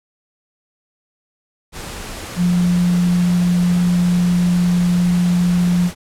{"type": "tone in noise", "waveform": "sine", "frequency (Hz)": 176.7, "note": "F3", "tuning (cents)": 21, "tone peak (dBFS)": -12, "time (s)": [2.36, 5.91], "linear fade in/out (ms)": 50, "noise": "pink", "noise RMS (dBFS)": -30, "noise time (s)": [1.72, 5.95], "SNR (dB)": 15, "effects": ["low-pass 11000 Hz 12 dB/octave"]}